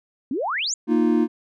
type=exponential sweep; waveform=sine; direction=up; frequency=234.9 to 7459 Hz; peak=-22 dBFS; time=0.31-0.74 s; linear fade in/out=2 ms
type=chord; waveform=triangle; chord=Bb suspended fourth; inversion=none; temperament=just; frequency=233.1 / 310.8 / 349.6 Hz; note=Bb3 / Eb4 / F4; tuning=0 / -2 / +2 cents; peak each=-18 / -18 / -20 dBFS; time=0.87-1.28 s; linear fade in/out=50 ms
effects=none